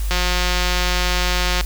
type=click train; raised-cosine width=0.2 ms; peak=-3 dBFS; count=271; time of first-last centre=0.11-1.61 s; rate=180 Hz; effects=added 50 Hz sine -19 dBFS peak until 1.65 s + white hiss -36 dBFS RMS until 1.65 s